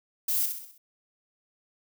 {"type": "noise with echo", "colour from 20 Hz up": "violet", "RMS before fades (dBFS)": -27, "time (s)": [0.28, 0.46], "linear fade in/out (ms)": 5, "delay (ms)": 64, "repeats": 5, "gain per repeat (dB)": -6, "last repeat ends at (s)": 0.78, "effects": []}